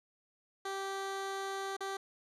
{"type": "tone with dropouts", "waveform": "15% pulse", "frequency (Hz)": 389.8, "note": "G4", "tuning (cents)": -10, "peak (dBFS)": -30, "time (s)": [0.65, 1.97], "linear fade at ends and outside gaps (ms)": 5, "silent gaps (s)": [1.767, 1.806], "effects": ["low-pass 9000 Hz 12 dB/octave"]}